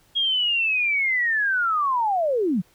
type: linear sweep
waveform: sine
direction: down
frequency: 3287 to 156.8 Hz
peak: -19 dBFS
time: 0.15-2.62 s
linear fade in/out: 20 ms
effects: pink hiss -59 dBFS RMS until 2.74 s